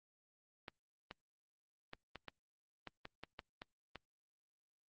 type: clicks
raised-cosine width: 0.3 ms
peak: -30 dBFS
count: 11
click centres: 0.682 / 1.111 / 1.934 / 2.157 / 2.283 / 2.873 / 3.054 / 3.236 / 3.392 / 3.619 / 3.957 s
effects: Opus 32 kbps